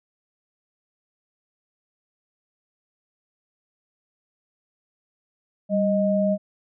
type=tone pair together; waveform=sine; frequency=196 / 621.8 Hz; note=G3 / D#5; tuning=0 / -1 cents; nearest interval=octave + minor sixth; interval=1999 cents; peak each=-21 dBFS; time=5.69-6.38 s; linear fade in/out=50 ms; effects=none